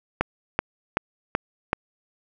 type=click train; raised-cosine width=0.5 ms; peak=-5 dBFS; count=5; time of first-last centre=0.21-1.731 s; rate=2.63 Hz; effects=none